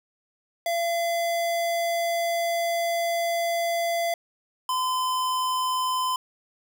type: tone pair in turn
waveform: square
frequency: 680 / 1021.4 Hz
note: F5 / C6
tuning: -46 / -42 cents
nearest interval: perfect fifth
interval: 704 cents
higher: second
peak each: -24 dBFS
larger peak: neither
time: 0.66-4.14 / 4.69-6.16 s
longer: first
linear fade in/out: 2 ms
effects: none